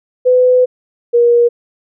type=tone pair in turn; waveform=sine; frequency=503 / 475.6 Hz; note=B4 / A#4; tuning=+32 / +35 cents; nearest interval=minor second; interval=97 cents; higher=first; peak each=-6 dBFS; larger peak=neither; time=0.25-0.66 / 1.13-1.49 s; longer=first; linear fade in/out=20 ms; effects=none